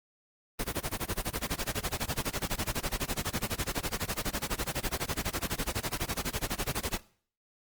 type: noise with tremolo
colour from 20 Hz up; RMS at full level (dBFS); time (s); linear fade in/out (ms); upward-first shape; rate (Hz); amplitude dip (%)
pink; -30; 0.59-7; 5; sine; 12; 100
effects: noise-tail reverb RT60 0.5 s tail -20 dB re dry + Opus 24 kbps